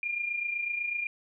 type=tone pair together; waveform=sine; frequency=2381 / 2409 Hz; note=D7 / D7; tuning=+23 / +43 cents; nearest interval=unison; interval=20 cents; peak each=-37 / -30 dBFS; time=0.03-1.07 s; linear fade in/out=2 ms; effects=none